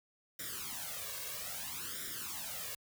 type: noise with flanger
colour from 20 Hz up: white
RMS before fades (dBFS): -42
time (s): 0.39-2.75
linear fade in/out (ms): 5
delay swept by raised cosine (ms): 0.55 to 1.85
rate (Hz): 0.61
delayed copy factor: +0.9
effects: high-pass 60 Hz 12 dB/octave